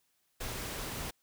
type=noise; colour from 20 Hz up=pink; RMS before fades=-39 dBFS; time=0.4-1.11 s; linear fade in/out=10 ms; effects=white hiss -75 dBFS RMS until 1.22 s